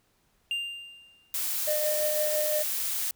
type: tone with exponential decay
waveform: triangle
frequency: 2794 Hz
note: F7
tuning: in tune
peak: -24 dBFS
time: 0.51-1.34 s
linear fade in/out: 1 ms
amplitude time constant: 180 ms
type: noise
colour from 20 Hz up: blue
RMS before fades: -30 dBFS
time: 1.34-3.11 s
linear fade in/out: 2 ms
type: tone with tremolo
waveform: triangle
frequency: 607 Hz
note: D#5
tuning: 43 cents flat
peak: -23 dBFS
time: 1.67-2.63 s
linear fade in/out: 10 ms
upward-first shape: triangle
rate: 5.9 Hz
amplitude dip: 40%
effects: pink hiss -69 dBFS RMS until 3.15 s